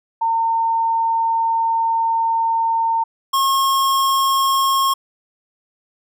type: tone pair in turn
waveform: sine / square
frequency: 910 / 1082.2 Hz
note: A#5 / C#6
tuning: -42 / -42 cents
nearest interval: minor third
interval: 300 cents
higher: second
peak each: -15 dBFS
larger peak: neither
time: 0.21-3.04 / 3.33-4.94 s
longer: first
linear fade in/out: 10 ms
effects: none